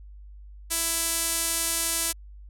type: tone with band-pass filter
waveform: sawtooth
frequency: 331.3 Hz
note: E4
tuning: 9 cents sharp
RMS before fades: -27 dBFS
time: 0.7-2.13 s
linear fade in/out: 20 ms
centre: 9900 Hz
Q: 1.4
effects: added 50 Hz sine -42 dBFS peak until 2.49 s